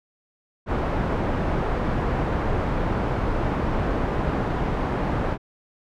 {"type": "low-pass noise", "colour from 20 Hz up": "pink", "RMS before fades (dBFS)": -24, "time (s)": [0.66, 5.38], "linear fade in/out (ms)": 50, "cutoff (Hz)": 1200, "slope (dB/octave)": 12, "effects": []}